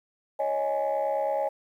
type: chord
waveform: sine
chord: C# suspended second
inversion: none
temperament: just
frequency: 554.4 / 623.7 / 831.5 Hz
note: C#5 / D#5 / G#5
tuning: 0 / +4 / +2 cents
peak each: -27 / -28 / -28 dBFS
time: 0.39-1.49 s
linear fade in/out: 10 ms
effects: tanh soft clip ceiling -19 dBFS + 10-bit